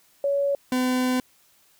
sine / 40% pulse tone pair in turn, 562 / 253.6 Hz, C#5 / B3, +24 / +46 cents, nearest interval octave + major second, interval 1378 cents, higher first, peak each -20 dBFS, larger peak neither, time 0.24-0.55 / 0.72-1.2 s, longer second, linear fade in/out 2 ms, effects white hiss -60 dBFS RMS until 1.79 s

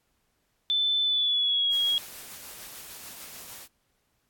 sine tone with pitch glide, 3520 to 3303 Hz, A7 to G#7, 0 to -10 cents, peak -22 dBFS, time 0.7-1.98 s, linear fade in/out 0 ms, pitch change -110 cents, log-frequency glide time 1.03-1.7 s
white noise with tremolo, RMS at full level -42 dBFS, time 1.7-3.68 s, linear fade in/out 50 ms, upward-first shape sine, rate 6.7 Hz, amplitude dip 25%
effects pink hiss -73 dBFS RMS until 4.29 s + AAC 64 kbps

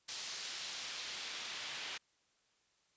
pink noise with band-pass filter sweep, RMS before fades -44 dBFS, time 0.08-1.98 s, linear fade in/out 10 ms, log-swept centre 5000 to 3000 Hz, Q 1.1, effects white hiss -75 dBFS RMS until 2.96 s + resampled to 16000 Hz

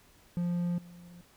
triangle tone with level steps, 174.61 Hz, F3, in tune, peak -26 / -46 dBFS, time 0.37-1.21 s, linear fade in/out 0 ms, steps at 0.78 s, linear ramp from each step 2 ms, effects pink hiss -61 dBFS RMS until 1.36 s

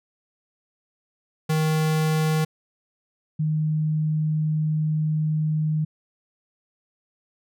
square / sine tone pair in turn, 156.6 / 154.71 Hz, D#3 / D#3, +11 / -10 cents, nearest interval unison, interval 21 cents, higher first, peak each -20 dBFS, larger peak neither, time 1.49-2.45 / 3.39-5.85 s, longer second, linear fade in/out 10 ms, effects none

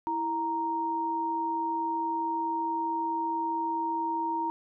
sine tone pair together, 329.1 / 932.3 Hz, E4 / A#5, -3 / 0 cents, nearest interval octave + tritone, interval 1803 cents, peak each -34 / -28 dBFS, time 0.07-4.5 s, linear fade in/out 0 ms, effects none

